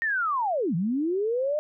sine linear two-way sweep, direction down then up, 1864 to 155 to 616 Hz, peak -23 dBFS, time 0.02-1.59 s, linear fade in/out 0 ms, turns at 0.75 s, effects none

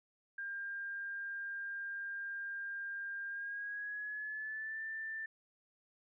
sine tone with pitch glide, 1601 to 1776.4 Hz, G6 to A6, +36 to +16 cents, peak -39 dBFS, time 0.38-5.26 s, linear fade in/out 5 ms, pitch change +180 cents, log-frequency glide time 3.27-4.82 s, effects none

